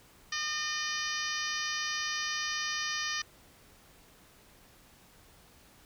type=harmonic tone with a mistuned harmonic; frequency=608 Hz; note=D#5; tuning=40 cents flat; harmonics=2 / 3 / 4 / 5 / 6 / 7 / 8 / 9 / 10; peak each=-40 / -36 / -42 / -41 / -44 / -44 / -39 / -40 / -44 dBFS; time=0.32-3.22 s; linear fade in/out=5 ms; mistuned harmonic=9; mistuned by=+43 cents; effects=pink hiss -59 dBFS RMS until 5.85 s